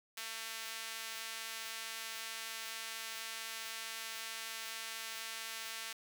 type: tone with high-pass filter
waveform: sawtooth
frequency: 224.5 Hz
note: A3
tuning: 35 cents sharp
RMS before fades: -44 dBFS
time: 0.17-5.93 s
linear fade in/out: 5 ms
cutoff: 2100 Hz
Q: 0.71
effects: none